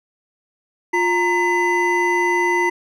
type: tone cluster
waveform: triangle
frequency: 352.6 / 928 / 2009 Hz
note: F4 / A#5 / B6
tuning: +17 / -8 / +29 cents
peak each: -18 dBFS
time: 0.93-2.7 s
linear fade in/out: 10 ms
effects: none